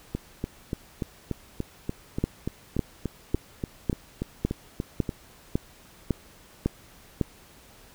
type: two click trains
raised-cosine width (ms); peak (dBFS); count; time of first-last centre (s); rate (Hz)
3; -10 / -15; 10 / 18; 2.24-7.212 / 0.15-5.092; 1.81 / 3.44
effects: pink hiss -53 dBFS RMS until 7.94 s